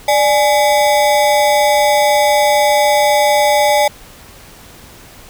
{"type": "ring-modulated tone", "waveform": "square", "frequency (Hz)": 713, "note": "F5", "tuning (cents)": 36, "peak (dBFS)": -7, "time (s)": [0.08, 3.88], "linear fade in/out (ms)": 5, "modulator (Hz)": 122, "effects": ["pink hiss -39 dBFS RMS until 5.29 s"]}